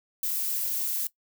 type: noise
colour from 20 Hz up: violet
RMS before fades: -29 dBFS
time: 0.23-1.07 s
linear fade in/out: 2 ms
effects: noise-tail reverb RT60 0.1 s tail -18 dB re dry